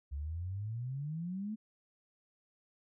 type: exponential sweep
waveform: sine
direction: up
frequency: 68 to 222.6 Hz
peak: -36 dBFS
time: 0.11-1.56 s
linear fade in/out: 20 ms
effects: none